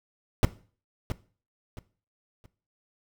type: noise with echo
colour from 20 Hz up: brown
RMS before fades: -18 dBFS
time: 0.43-0.45 s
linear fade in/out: 0 ms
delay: 670 ms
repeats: 3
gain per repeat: -11 dB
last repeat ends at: 2.46 s
effects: noise-tail reverb RT60 0.4 s tail -17 dB re dry